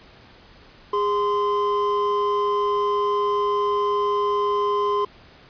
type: tone pair together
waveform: triangle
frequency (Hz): 410 / 1035.4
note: G#4 / C6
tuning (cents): -22 / -18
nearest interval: octave + major third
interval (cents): 1604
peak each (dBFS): -20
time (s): 0.93-5.05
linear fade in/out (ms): 5
effects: pink hiss -49 dBFS RMS until 5.49 s + resampled to 11025 Hz